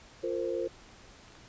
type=chord; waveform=sine; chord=F suspended fourth; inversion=none; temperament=equal with one note detuned; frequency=349.2 / 458.2 / 523.3 Hz; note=F4 / Bb4 / C5; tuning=0 / -30 / 0 cents; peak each=-34 dBFS; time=0.23-0.68 s; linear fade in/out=10 ms
type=clicks; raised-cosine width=0.3 ms; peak=-39 dBFS; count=4; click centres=0.891 / 1.281 / 1.322 / 1.353 s
effects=pink hiss -54 dBFS RMS until 1.48 s + resampled to 16000 Hz